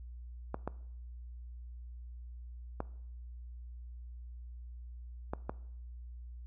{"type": "clicks", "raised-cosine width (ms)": 1, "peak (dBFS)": -21, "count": 5, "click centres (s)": [0.544, 0.676, 2.804, 5.335, 5.495], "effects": ["noise-tail reverb RT60 0.7 s tail -20 dB re dry", "added 60 Hz sine -44 dBFS peak until 6.46 s"]}